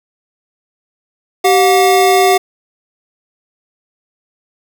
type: tone pair together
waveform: square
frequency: 385.4 / 720 Hz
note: G4 / F#5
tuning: -29 / -47 cents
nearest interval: major seventh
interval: 1082 cents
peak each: -11 dBFS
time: 1.44-2.38 s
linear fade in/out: 10 ms
effects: 7-bit